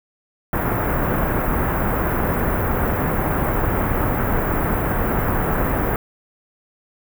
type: band-stop noise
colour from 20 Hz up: pink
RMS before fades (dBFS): -20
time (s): 0.53-5.96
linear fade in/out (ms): 2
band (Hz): 1700 to 16000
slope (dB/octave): 24
effects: none